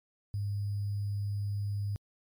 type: tone with sample-and-hold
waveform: sine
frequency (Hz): 101.5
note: G#2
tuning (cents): -39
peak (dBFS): -30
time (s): 0.34-1.96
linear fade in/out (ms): 0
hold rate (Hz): 4900
effects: MP3 96 kbps